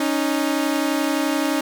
sawtooth tone pair together, 277.2 / 308.8 Hz, C#4 / D#4, 0 / -13 cents, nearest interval major second, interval 187 cents, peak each -18 dBFS, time 0-1.61 s, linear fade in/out 5 ms, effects none

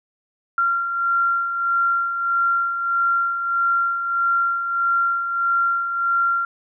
sine beating tone pair, 1377 / 1378.6 Hz, F6 / F6, -25 / -23 cents, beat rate 1.6 Hz, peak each -27 / -18 dBFS, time 0.58-6.45 s, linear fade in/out 2 ms, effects none

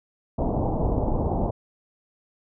pink low-pass noise, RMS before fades -24 dBFS, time 0.38-1.51 s, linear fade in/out 10 ms, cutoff 900 Hz, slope 48 dB/octave, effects none

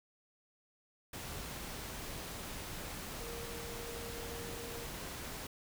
sine tone in noise, 467.9 Hz, A#4, 6 cents sharp, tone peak -47 dBFS, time 3.2-4.86 s, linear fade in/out 5 ms, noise pink, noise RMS -44 dBFS, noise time 1.13-5.47 s, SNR -6 dB, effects none

